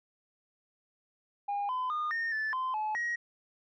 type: tone with pitch steps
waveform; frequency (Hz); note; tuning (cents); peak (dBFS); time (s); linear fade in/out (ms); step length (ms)
sine; 811 / 1015 / 1221 / 1833 / 1748 / 1033 / 858 / 1893; G#5 / B5 / D#6 / A#6 / A6 / C6 / A5 / A#6; -41 / +47 / -33 / -30 / -12 / -22 / -44 / +26; -28; 1.48-3.16; 10; 210
effects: tanh soft clip ceiling -28 dBFS